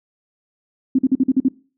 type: tone bursts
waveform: sine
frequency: 263 Hz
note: C4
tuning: 9 cents sharp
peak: -11 dBFS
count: 7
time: 0.95-1.485 s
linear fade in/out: 5 ms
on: 37 ms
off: 46 ms
effects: noise-tail reverb RT60 0.4 s tail -22 dB re dry